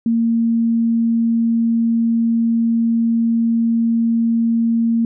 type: tone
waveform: sine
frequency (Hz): 230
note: A#3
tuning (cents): -23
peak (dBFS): -13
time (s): 0.06-5.05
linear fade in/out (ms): 2
effects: none